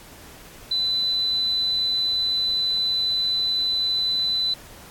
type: tone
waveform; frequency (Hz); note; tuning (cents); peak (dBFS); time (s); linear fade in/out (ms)
sine; 4004; B7; +23; -20; 0.71-4.54; 5
effects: pink hiss -45 dBFS RMS until 4.9 s + AAC 64 kbps